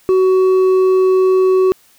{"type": "tone with hard clipping", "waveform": "sine", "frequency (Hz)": 374.8, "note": "F#4", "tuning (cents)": 22, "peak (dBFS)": -10, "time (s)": [0.09, 1.72], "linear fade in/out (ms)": 0, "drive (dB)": 4, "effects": ["white hiss -51 dBFS RMS until 1.98 s"]}